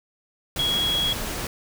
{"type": "tone in noise", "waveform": "sine", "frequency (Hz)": 3322, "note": "G#7", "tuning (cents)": 0, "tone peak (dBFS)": -21, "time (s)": [0.59, 1.13], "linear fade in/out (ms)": 2, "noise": "pink", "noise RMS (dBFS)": -30, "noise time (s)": [0.56, 1.47], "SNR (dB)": 6, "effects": []}